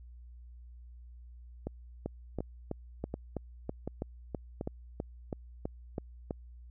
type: two click trains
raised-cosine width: 2 ms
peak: -22 / -21 dBFS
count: 5 / 14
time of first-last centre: 1.67-4.611 / 2.06-6.308 s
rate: 1.36 / 3.06 Hz
effects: added 60 Hz sine -48 dBFS peak until 6.7 s